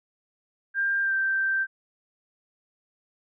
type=tone with pitch glide; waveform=sine; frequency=1594 to 1565.7 Hz; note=G6 to G6; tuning=+28 to -3 cents; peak=-22 dBFS; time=0.74-1.67 s; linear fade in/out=50 ms; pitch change=-31 cents; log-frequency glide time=1.02-1.13 s; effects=none